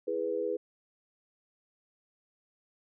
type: chord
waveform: sine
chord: E major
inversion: none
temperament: equal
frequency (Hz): 329.6 / 415.3 / 493.9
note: E4 / G#4 / B4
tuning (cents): 0 / 0 / 0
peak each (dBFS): -38 / -33 / -32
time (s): 0.07-0.57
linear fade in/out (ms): 10
effects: none